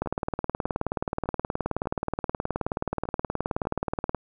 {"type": "two click trains", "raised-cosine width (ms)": 1, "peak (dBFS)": [-24, -12], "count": [7, 79], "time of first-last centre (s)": [[0.06, 3.653], [0.02, 4.147]], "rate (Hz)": [1.67, 18.9], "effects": []}